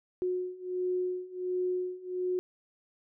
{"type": "beating tone pair", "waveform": "sine", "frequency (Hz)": [363.5, 364.9], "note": ["F#4", "F#4"], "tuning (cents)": [-31, -24], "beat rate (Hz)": 1.4, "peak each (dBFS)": [-34, -32], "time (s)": [0.22, 2.39], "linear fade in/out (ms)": 0, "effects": []}